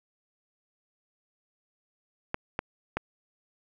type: clicks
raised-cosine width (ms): 0.5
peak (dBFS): -13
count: 3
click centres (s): 2.344 / 2.591 / 2.97
effects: none